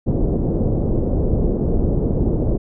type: low-pass noise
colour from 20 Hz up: pink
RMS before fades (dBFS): -18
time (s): 0.06-2.58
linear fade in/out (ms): 20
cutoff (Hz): 500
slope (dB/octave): 24
effects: none